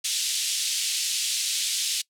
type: band-pass noise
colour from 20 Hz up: pink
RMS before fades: -27 dBFS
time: 0.04-2.02 s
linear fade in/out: 10 ms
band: 3100 to 10000 Hz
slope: 24 dB/octave
effects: noise-tail reverb RT60 0.1 s tail -23 dB re dry